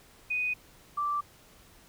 sine tone pair in turn, 2489 / 1170.6 Hz, D#7 / D6, 0 / -6 cents, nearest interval octave + minor second, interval 1306 cents, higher first, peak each -27 dBFS, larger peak neither, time 0.3-0.54 / 0.97-1.21 s, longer neither, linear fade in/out 10 ms, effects pink hiss -57 dBFS RMS until 1.88 s

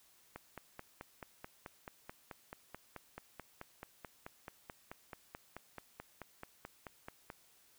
click train, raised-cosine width 0.5 ms, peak -30 dBFS, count 33, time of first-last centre 0.36-7.301 s, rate 4.61 Hz, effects white hiss -67 dBFS RMS until 7.78 s

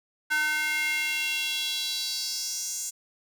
square tone with high-pass filter sweep, 304.4 Hz, D#4, 38 cents flat, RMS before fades -29 dBFS, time 0.3-2.91 s, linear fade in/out 20 ms, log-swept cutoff 1500 to 7000 Hz, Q 3.8, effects none

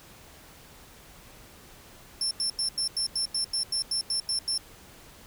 35% pulse tone bursts, 5370 Hz, E8, 31 cents sharp, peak -23 dBFS, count 13, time 2.21-4.578 s, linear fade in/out 2 ms, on 100 ms, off 89 ms, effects pink hiss -51 dBFS RMS until 5.26 s

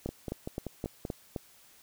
two click trains, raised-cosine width 2 ms, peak -20 / -22 dBFS, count 6 / 6, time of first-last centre 0.06-1.362 / 0.09-1.052 s, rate 3.84 / 5.2 Hz, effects white hiss -59 dBFS RMS until 1.82 s

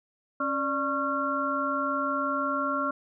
harmonic tone with a mistuned harmonic, 274.6 Hz, C#4, 16 cents flat, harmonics 1 / 2 / 4 / 5, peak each -32 / -33 / -31 / -29 dBFS, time 0.4-2.91 s, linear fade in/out 5 ms, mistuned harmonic 2, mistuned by +120 cents, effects none

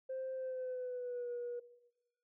sine tone with pitch glide, 523.3 to 482.6 Hz, C5 to B4, 0 to -40 cents, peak -37 dBFS, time 0.09-1.6 s, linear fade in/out 10 ms, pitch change -140 cents, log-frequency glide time 0.34-1.31 s, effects noise-tail reverb RT60 1.0 s tail -19 dB re dry + tanh soft clip ceiling -35 dBFS

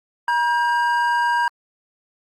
triangle tone pair together, 954.4 / 1600 Hz, A#5 / G6, +41 / +35 cents, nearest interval major sixth, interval 894 cents, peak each -16 / -20 dBFS, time 0.28-1.48 s, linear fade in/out 2 ms, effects Opus 48 kbps

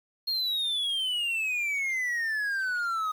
triangle exponential sweep, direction down, 4301 to 1244.5 Hz, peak -25 dBFS, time 0.27-3.12 s, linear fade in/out 10 ms, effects 9-bit

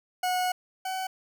40% pulse tone pair in turn, 731 / 754.2 Hz, F#5 / F#5, -21 / +33 cents, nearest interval minor second, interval 54 cents, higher second, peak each -24 / -29 dBFS, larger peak first, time 0.23-0.52 / 0.85-1.07 s, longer first, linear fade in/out 5 ms, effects none

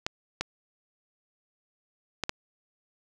clicks, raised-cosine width 0.2 ms, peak -11 dBFS, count 4, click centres 0.065 / 0.41 / 2.237 / 2.294 s, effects none

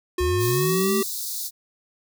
square tone with pitch glide, 360.4 to 388.5 Hz, F#4 to G4, -45 to -16 cents, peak -22 dBFS, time 0.18-1.03 s, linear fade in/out 5 ms, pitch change +129 cents, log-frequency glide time 0.49-0.91 s
sine linear sweep, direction up, 66.2 to 226.5 Hz, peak -23 dBFS, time 0.2-1.02 s, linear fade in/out 10 ms
white high-pass noise, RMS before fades -30 dBFS, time 0.38-1.51 s, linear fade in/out 50 ms, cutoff 3700 Hz, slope 96 dB/octave
effects none

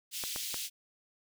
pink high-pass noise, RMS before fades -38 dBFS, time 0.11-0.7 s, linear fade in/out 50 ms, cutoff 2900 Hz, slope 24 dB/octave
clicks, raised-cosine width 0.5 ms, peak -24 dBFS, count 3, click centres 0.238 / 0.361 / 0.543 s
effects none

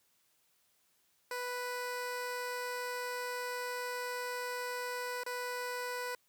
15% pulse tone with dropouts, 493.9 Hz, B4, in tune, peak -30 dBFS, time 1.31-6.15 s, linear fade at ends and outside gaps 2 ms, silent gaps 5.235-5.263 s, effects white hiss -73 dBFS RMS until 6.28 s + high-pass 60 Hz 12 dB/octave

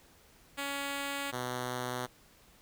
5% pulse tone pair in turn, 280.4 / 124.9 Hz, C#4 / B2, +20 / +20 cents, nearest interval octave + major second, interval 1400 cents, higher first, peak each -23 dBFS, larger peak neither, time 0.57-1.32 / 1.32-2.07 s, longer neither, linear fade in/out 20 ms, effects pink hiss -61 dBFS RMS until 2.61 s

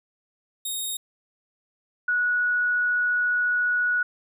10% pulse / sine tone pair in turn, 3723 / 1464.3 Hz, A#7 / F#6, -3 / -18 cents, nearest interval octave + major third, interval 1615 cents, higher first, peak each -20 dBFS, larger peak neither, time 0.65-0.97 / 2.08-4.03 s, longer second, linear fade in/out 5 ms, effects none

